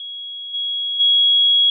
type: tone with level steps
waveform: sine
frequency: 3322 Hz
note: G#7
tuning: in tune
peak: -28 / -20 / -11 dBFS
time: 0-1.7 s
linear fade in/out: 2 ms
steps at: 0.53 / 0.99 s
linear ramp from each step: 20 ms
effects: none